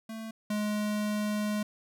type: tone pair in turn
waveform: square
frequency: 222.5 / 210 Hz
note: A3 / G#3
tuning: +20 / +19 cents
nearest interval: minor second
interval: 101 cents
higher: first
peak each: -38 / -29 dBFS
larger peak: second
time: 0.09-0.31 / 0.5-1.63 s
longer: second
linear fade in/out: 5 ms
effects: none